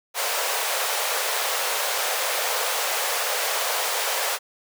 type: high-pass noise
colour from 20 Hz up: pink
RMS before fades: -25 dBFS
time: 0.14-4.39 s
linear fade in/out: 50 ms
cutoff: 470 Hz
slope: 48 dB/octave
effects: none